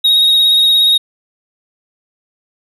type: tone with vibrato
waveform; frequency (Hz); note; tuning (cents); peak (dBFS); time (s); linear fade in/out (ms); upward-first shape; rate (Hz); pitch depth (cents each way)
triangle; 3763; A#7; +16; -6; 0.04-0.98; 10; sine; 17; 22
effects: none